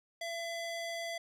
square tone with band-pass filter, 673 Hz, E5, 36 cents sharp, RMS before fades -39 dBFS, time 0.21-1.18 s, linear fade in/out 5 ms, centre 3000 Hz, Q 0.5, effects none

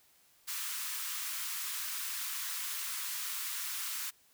white high-pass noise, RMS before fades -38 dBFS, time 0.47-4.11 s, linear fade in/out 20 ms, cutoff 1000 Hz, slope 48 dB/octave, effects white hiss -66 dBFS RMS until 4.33 s

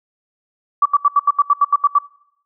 sine tone bursts, 1152 Hz, D6, 34 cents flat, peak -8 dBFS, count 11, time 0.82-1.986 s, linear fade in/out 5 ms, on 36 ms, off 77 ms, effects noise-tail reverb RT60 0.7 s tail -23 dB re dry

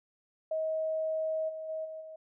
sine tone with level steps, 634 Hz, D#5, 32 cents sharp, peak -29 / -37 / -33 / -39 / -43 dBFS, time 0.51-2.16 s, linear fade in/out 5 ms, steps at 1.48 / 1.68 / 1.84 / 2 s, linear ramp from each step 20 ms, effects none

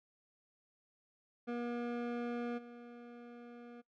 25% pulse tone with level steps, 239.2 Hz, A#3, 45 cents sharp, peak -33 / -46 dBFS, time 1.47-3.82 s, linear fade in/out 20 ms, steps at 2.57 s, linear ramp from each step 20 ms, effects noise-tail reverb RT60 0.1 s tail -21 dB re dry + low-pass 2000 Hz 12 dB/octave

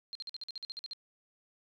sine tone bursts, 4186 Hz, C8, in tune, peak -38 dBFS, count 12, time 0.13-0.933 s, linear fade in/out 0 ms, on 22 ms, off 49 ms, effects none

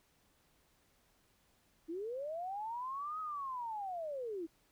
sine linear two-way sweep, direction up then down, 310 to 1278 to 310 Hz, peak -38 dBFS, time 1.88-4.47 s, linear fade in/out 20 ms, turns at 3.2 s, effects pink hiss -72 dBFS RMS until 4.71 s

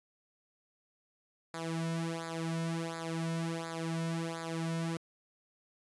sawtooth tone with flanger, 164.81 Hz, E3, in tune, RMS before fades -36 dBFS, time 1.54-4.97 s, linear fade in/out 0 ms, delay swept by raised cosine 0.34 to 2.54 ms, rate 1.4 Hz, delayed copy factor -0.85, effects resampled to 24000 Hz

